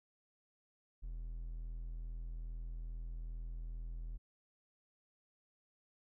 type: tone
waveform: triangle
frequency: 41.2 Hz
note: E1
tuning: in tune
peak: -39 dBFS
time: 1.02-4.18 s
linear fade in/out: 20 ms
effects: none